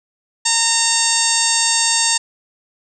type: harmonic tone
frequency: 916 Hz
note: A#5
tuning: 31 cents flat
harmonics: 1 / 2 / 3 / 4 / 5 / 6 / 7 / 8 / 9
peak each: -24 / -25 / -26 / -24 / -21 / -24 / -22 / -21 / -20 dBFS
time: 0.45-2.18 s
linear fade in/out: 10 ms
type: click train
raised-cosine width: 0.3 ms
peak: -27 dBFS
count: 14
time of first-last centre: 0.72-1.164 s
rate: 29.3 Hz
effects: none